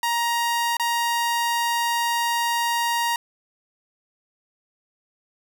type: tone with dropouts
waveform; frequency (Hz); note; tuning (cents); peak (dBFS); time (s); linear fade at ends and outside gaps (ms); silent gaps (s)
sawtooth; 940; A#5; +14; -17; 0.03-3.16; 2; 0.769-0.797
effects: 8-bit